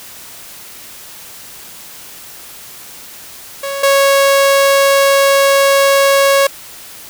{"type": "tone pair in turn", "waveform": "sawtooth", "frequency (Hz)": [554.4, 552.4], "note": ["C#5", "C#5"], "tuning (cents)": [0, -6], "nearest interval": "unison", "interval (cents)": 6, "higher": "first", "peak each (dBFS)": [-15, -4], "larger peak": "second", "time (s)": [[3.63, 3.83], [3.83, 6.47]], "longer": "second", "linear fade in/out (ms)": 5, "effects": ["white hiss -34 dBFS RMS until 7.09 s"]}